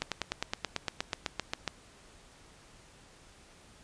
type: slowing click train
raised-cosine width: 0.2 ms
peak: -13 dBFS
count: 15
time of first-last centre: 0.02-1.677 s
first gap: 97 ms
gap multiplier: 1.03
effects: pink hiss -57 dBFS RMS until 3.83 s + resampled to 22050 Hz